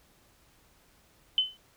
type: tone with exponential decay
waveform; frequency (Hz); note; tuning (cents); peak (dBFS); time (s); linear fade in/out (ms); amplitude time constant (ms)
sine; 3041; F#7; +47; -18; 1.38-1.57; 1; 41
effects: pink hiss -63 dBFS RMS until 1.76 s